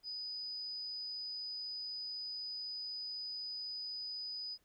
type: tone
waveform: sine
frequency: 4978 Hz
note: D#8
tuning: in tune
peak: -40 dBFS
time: 0.03-4.58 s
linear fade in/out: 50 ms
effects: pink hiss -75 dBFS RMS until 4.64 s